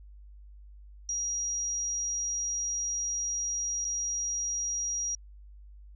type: tone with dropouts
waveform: sine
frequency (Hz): 5730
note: F8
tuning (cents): +44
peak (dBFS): -29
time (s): 1.09-5.15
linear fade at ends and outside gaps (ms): 1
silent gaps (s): 3.845-3.85
effects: added 50 Hz sine -47 dBFS peak until 5.95 s